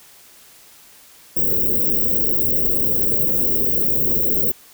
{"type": "band-stop noise", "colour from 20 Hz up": "white", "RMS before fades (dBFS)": -18, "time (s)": [1.36, 4.52], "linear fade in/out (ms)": 10, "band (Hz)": [540, 16000], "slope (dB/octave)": 96, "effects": ["white hiss -47 dBFS RMS until 4.73 s"]}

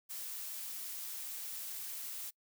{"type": "noise", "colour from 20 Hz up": "blue", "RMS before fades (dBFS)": -43, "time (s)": [0.09, 2.31], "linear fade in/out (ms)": 20, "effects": ["noise-tail reverb RT60 0.1 s tail -25 dB re dry"]}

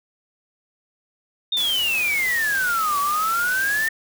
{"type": "exponential two-way sweep", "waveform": "sine", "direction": "down then up", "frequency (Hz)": [3700, 1127, 1824], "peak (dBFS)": -19, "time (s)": [1.52, 3.89], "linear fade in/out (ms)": 5, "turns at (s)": 2.99}
{"type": "noise", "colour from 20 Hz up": "white", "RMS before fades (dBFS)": -31, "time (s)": [1.57, 3.88], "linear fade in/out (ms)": 0}
{"effects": []}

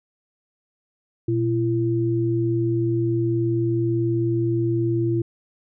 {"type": "tone pair together", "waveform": "sine", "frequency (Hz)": [119.6, 338.3], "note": ["A#2", "E4"], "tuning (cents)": [45, 45], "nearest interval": "octave + tritone", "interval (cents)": 1800, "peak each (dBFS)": [-22, -21], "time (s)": [1.28, 5.22], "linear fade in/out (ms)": 5, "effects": []}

